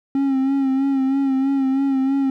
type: tone with vibrato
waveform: triangle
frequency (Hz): 270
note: C#4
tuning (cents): -45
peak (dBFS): -14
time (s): 0.15-2.3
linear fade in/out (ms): 2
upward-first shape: sine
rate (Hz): 3.1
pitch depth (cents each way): 41
effects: none